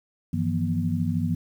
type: tone cluster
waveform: sine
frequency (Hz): 97.2 / 161.4 / 174.5 / 240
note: G2 / E3 / F3 / B3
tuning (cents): -14 / -36 / -1 / -49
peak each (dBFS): -28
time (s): 0.33-1.35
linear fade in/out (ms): 5
effects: 9-bit